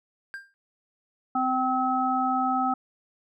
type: tone with exponential decay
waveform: triangle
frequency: 1593 Hz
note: G6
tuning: 27 cents sharp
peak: -29 dBFS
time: 0.34-0.54 s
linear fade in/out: 0 ms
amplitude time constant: 43 ms
type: harmonic tone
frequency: 257.8 Hz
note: C4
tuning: 26 cents flat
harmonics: 1 / 3 / 5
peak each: -28 / -25 / -27 dBFS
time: 1.35-2.74 s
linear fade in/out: 5 ms
effects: none